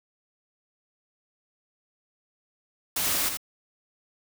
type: noise with echo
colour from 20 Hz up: white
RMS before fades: -27 dBFS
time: 2.96-3.29 s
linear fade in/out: 5 ms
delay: 82 ms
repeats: 1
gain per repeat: -5 dB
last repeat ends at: 3.372 s
effects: none

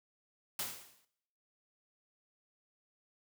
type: noise with exponential decay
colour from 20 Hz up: white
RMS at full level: -35 dBFS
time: 0.59-1.05 s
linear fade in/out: 2 ms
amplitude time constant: 100 ms
effects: noise-tail reverb RT60 0.8 s tail -20 dB re dry + high-pass 80 Hz 12 dB/octave

